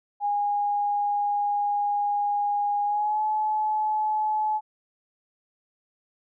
sine tone with pitch glide, 820 to 857.3 Hz, G#5 to A5, -22 to -45 cents, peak -22 dBFS, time 0.2-4.61 s, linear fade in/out 50 ms, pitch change +77 cents, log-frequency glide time 2.85-3.22 s, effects none

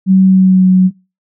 sine tone with pitch glide, 189.4 to 185.5 Hz, F#3 to F#3, +41 to +5 cents, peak -4 dBFS, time 0.06-0.91 s, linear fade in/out 50 ms, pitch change -36 cents, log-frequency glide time 0.25-0.68 s, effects noise-tail reverb RT60 0.3 s tail -25 dB re dry

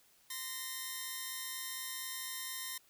5% pulse tone pair together, 1035 / 1844.2 Hz, C6 / A#6, -19 / -19 cents, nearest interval minor seventh, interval 1000 cents, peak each -32 / -31 dBFS, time 0.3-2.78 s, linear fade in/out 5 ms, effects white hiss -67 dBFS RMS until 2.89 s

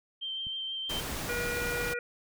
sine tone with vibrato, 3136 Hz, G7, in tune, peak -33 dBFS, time 0.21-1.01 s, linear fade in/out 20 ms, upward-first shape triangle, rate 6.3 Hz, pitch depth 15 cents each way
clicks, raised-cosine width 5 ms, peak -35 dBFS, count 2, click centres 0.469 / 1.038 s
pink noise, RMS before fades -36 dBFS, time 0.89-1.94 s, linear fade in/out 10 ms
harmonic tone, 481 Hz, B4, 46 cents flat, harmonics 1 / 3 / 4 / 5, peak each -35 / -35 / -41 / -39 dBFS, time 1.29-1.99 s, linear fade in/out 2 ms
effects none

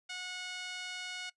5% pulse tone with band-pass filter, 730 Hz, F#5, 24 cents flat, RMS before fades -42 dBFS, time 0.09-1.3 s, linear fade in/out 10 ms, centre 2100 Hz, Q 0.95, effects noise-tail reverb RT60 0.1 s tail -19 dB re dry + resampled to 24000 Hz

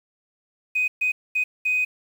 sine tone bursts at uneven times, 2503 Hz, D#7, 10 cents sharp, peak -18 dBFS, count 4, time 0.75-0.88 / 1.01-1.12 / 1.35-1.44 / 1.65-1.85 s, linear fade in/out 10 ms, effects tanh soft clip ceiling -15 dBFS + 8-bit

